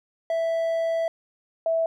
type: tone pair in turn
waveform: triangle / sine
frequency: 659.3 / 655.9 Hz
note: E5 / E5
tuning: 0 / -9 cents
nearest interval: unison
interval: 9 cents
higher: first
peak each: -20 dBFS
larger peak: neither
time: 0.3-1.08 / 1.66-1.86 s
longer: first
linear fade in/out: 2 ms
effects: none